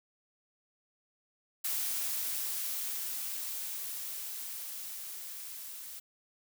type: noise with level ramp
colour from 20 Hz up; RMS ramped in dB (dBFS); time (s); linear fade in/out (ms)
blue; -33 to -45; 1.64-6; 10
effects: none